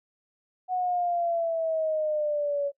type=exponential sweep; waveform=sine; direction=down; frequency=740 to 562 Hz; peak=-24 dBFS; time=0.68-2.72 s; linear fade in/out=50 ms; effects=noise-tail reverb RT60 0.1 s tail -19 dB re dry